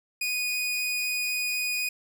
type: tone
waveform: sawtooth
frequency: 2476 Hz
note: D#7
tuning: 9 cents flat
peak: -23 dBFS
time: 0.21-1.89 s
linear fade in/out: 5 ms
effects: none